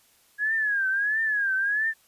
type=tone with vibrato; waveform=sine; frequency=1661.2 Hz; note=G#6; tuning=in tune; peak=-22 dBFS; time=0.38-1.94 s; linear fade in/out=50 ms; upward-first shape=triangle; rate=1.5 Hz; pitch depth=150 cents each way; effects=white hiss -61 dBFS RMS until 2.07 s + resampled to 32000 Hz